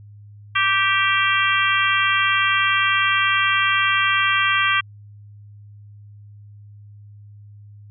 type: harmonic tone with a mistuned harmonic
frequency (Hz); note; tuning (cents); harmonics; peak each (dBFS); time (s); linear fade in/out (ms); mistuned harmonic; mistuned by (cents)
390.2; G4; -8; 3 / 4 / 5 / 6 / 7 / 8; -21 / -22 / -23 / -24 / -24 / -25; 0.55-4.81; 10; 8; +53
effects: added 103 Hz sine -40 dBFS peak until 7.9 s